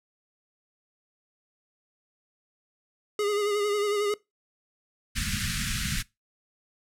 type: tone with vibrato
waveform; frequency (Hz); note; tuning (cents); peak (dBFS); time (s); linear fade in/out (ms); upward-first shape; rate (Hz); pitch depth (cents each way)
square; 412.7; G#4; -11; -25; 3.19-4.14; 2; sine; 11; 40
type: band-stop noise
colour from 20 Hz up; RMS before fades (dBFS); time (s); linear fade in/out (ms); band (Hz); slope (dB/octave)
pink; -29; 5.15-6.03; 20; 230 to 1400; 48
effects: noise-tail reverb RT60 0.2 s tail -21 dB re dry + low-pass 11000 Hz 12 dB/octave